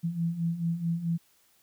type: beating tone pair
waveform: sine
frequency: 164.81 / 169.41 Hz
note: E3 / E3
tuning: 0 / +48 cents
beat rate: 4.6 Hz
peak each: -33 / -28 dBFS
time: 0.03-1.18 s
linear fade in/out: 20 ms
effects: white hiss -65 dBFS RMS until 1.62 s